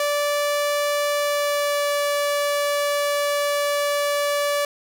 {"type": "tone with pitch glide", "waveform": "sawtooth", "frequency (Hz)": [582, 578], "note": ["D5", "D5"], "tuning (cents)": [-16, -28], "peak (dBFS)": -16, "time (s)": [0, 4.65], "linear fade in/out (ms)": 2, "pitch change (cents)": -12, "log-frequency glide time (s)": [1.14, 1.94], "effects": []}